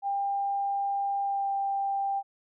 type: tone with pitch glide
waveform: sine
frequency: 797 to 790.6 Hz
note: G5 to G5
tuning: +28 to +15 cents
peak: -26 dBFS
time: 0.02-2.23 s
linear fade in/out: 50 ms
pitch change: -13 cents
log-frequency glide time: 1.22-1.5 s
effects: none